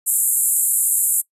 white band-pass noise, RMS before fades -18 dBFS, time 0.06-1.22 s, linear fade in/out 20 ms, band 7400 to 13000 Hz, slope 96 dB/octave, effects noise-tail reverb RT60 0.1 s tail -21 dB re dry + resampled to 32000 Hz

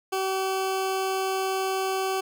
20% pulse tone, 381.7 Hz, G4, 46 cents flat, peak -20 dBFS, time 0.12-2.21 s, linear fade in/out 10 ms, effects none

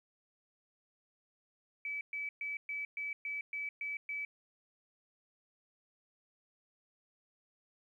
sine tone bursts, 2297 Hz, D7, 39 cents flat, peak -36 dBFS, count 9, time 1.85-4.25 s, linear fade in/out 2 ms, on 160 ms, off 120 ms, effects 12-bit

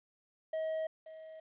triangle tone with echo, 636 Hz, D#5, 38 cents sharp, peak -31 dBFS, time 0.53-0.87 s, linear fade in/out 5 ms, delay 530 ms, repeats 1, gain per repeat -14 dB, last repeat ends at 1.4 s, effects resampled to 8000 Hz + 12-bit

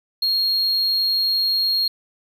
triangle tone, 4263 Hz, C8, 32 cents sharp, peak -16 dBFS, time 0.22-1.88 s, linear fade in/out 5 ms, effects none

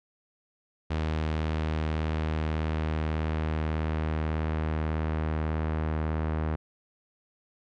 sawtooth tone with low-pass filter sweep, 78.3 Hz, D#2, 11 cents sharp, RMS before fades -29 dBFS, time 0.9-6.56 s, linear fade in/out 10 ms, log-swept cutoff 3600 to 1600 Hz, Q 0.9, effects none

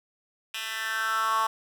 10% pulse tone with high-pass filter sweep, 221.9 Hz, A3, 15 cents sharp, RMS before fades -28 dBFS, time 0.54-1.47 s, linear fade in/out 5 ms, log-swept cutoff 2400 to 1000 Hz, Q 5.2, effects none

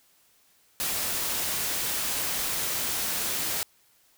white noise, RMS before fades -29 dBFS, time 0.8-3.63 s, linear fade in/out 0 ms, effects white hiss -63 dBFS RMS until 4.17 s

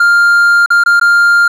triangle tone with dropouts, 1400 Hz, F6, 4 cents sharp, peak -3 dBFS, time 0-1.48 s, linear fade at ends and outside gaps 5 ms, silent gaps 0.661-0.703 / 0.838-0.86 / 0.998-1.012 s, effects none

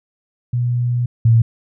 sine tone pair in turn, 121.8 / 114.74 Hz, B2 / A#2, -24 / -27 cents, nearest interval minor second, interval 103 cents, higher first, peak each -15 / -8 dBFS, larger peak second, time 0.53-1.06 / 1.25-1.42 s, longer first, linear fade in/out 5 ms, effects none

